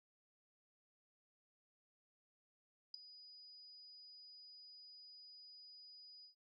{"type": "tone with ADSR envelope", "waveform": "sine", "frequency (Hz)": 4940, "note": "D#8", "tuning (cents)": -13, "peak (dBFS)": -39, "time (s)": [2.94, 6.35], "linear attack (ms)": 4, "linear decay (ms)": 5, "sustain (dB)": -17, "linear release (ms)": 110, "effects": []}